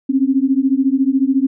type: beating tone pair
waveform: sine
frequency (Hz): 261.6 / 275.6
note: C4 / C#4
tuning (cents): 0 / -10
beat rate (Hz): 14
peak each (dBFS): -15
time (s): 0.09-1.47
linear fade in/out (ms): 10
effects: none